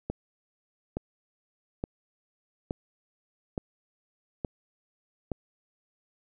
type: click train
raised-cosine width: 2 ms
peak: -17 dBFS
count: 7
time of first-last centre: 0.1-5.317 s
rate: 1.15 Hz
effects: none